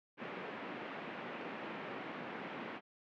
pink band-pass noise, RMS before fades -45 dBFS, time 0.17-2.81 s, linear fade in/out 50 ms, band 190 to 2600 Hz, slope 24 dB/octave, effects none

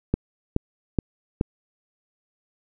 click train, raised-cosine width 3 ms, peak -7 dBFS, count 4, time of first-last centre 0.14-1.411 s, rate 2.36 Hz, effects none

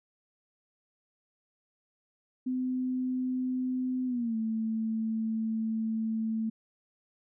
sine tone with pitch glide, 255.1 to 222.1 Hz, C4 to A3, -44 to +16 cents, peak -28 dBFS, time 2.46-6.5 s, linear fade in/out 10 ms, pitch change -240 cents, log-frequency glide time 4.06-4.36 s, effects none

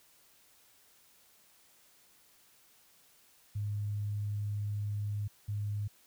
sine tone bursts at uneven times, 103.4 Hz, G#2, 7 cents flat, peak -32 dBFS, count 2, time 3.55-5.28 / 5.48-5.88 s, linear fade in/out 10 ms, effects white hiss -64 dBFS RMS until 6.06 s

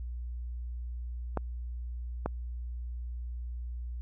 clicks, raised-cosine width 1 ms, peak -16 dBFS, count 2, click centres 1.373 / 2.26 s, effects added 60 Hz sine -35 dBFS peak until 4.01 s

